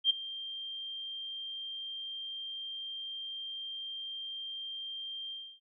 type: tone with ADSR envelope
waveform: sine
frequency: 3176 Hz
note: G7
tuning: 22 cents sharp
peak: -20 dBFS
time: 0.04-5.6 s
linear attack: 61 ms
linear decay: 10 ms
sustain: -18 dB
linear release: 290 ms
effects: none